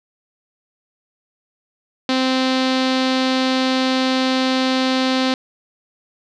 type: tone with low-pass filter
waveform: sawtooth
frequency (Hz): 260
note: C4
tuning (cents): -11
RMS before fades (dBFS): -18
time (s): 2.09-5.34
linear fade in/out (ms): 2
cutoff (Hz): 4200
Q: 2.9
effects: none